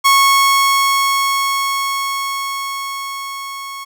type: tone with level ramp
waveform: sawtooth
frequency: 1100 Hz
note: C#6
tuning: 14 cents flat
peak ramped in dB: -4 to -23 dBFS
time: 0.04-3.85 s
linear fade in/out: 20 ms
effects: none